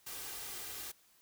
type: noise with comb filter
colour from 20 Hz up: white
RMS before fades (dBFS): -44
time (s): 0.06-0.92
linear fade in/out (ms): 10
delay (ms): 2.5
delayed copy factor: +0.5
effects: white hiss -67 dBFS RMS until 1.21 s